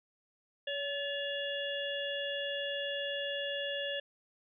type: harmonic tone with a mistuned harmonic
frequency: 564 Hz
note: C#5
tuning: 30 cents sharp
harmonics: 1 / 3 / 5 / 6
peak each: -37 / -40 / -40 / -41 dBFS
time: 0.67-4 s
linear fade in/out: 5 ms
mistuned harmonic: 3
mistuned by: +36 cents
effects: none